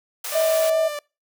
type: high-pass noise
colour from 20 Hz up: white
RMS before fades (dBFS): -30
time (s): 0.24-0.7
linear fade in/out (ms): 5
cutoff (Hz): 430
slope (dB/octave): 96
type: tone with vibrato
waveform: sawtooth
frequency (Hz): 590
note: D5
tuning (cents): +8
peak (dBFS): -24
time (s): 0.32-0.99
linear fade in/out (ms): 2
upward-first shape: square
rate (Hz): 2.4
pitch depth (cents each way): 11
type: tone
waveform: sine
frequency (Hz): 643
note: E5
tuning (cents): -43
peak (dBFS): -17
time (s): 0.34-0.89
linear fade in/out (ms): 20
effects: noise-tail reverb RT60 0.3 s tail -26 dB re dry